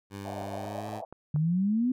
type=tone with pitch glide; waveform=15% pulse; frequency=99.4 to 107.15 Hz; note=G2 to A2; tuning=+25 to -45 cents; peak=-31 dBFS; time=0.1-1.02 s; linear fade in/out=50 ms; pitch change=+130 cents; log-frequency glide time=0.53-0.9 s
type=band-pass noise; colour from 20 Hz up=pink; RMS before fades=-39 dBFS; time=0.25-1.05 s; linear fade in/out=2 ms; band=600 to 790 Hz; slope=48 dB/octave
type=click train; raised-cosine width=1 ms; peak=-30 dBFS; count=5; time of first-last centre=0.42-1.361 s; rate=4.25 Hz
type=exponential sweep; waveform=sine; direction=up; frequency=145.8 to 260 Hz; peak=-23 dBFS; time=1.34-1.92 s; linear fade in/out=5 ms
effects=none